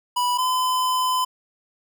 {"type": "tone pair in turn", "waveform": "square", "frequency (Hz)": [984, 1016.3], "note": ["B5", "B5"], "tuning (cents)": [-7, 49], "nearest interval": "minor second", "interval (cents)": 56, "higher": "second", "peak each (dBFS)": -20, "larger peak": "neither", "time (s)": [[0.16, 0.38], [0.38, 1.25]], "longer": "second", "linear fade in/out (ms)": 10, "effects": []}